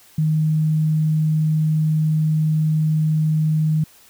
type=tone; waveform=sine; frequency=155.7 Hz; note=D#3; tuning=2 cents sharp; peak=-15 dBFS; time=0.18-3.84 s; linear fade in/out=5 ms; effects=white hiss -50 dBFS RMS until 4.09 s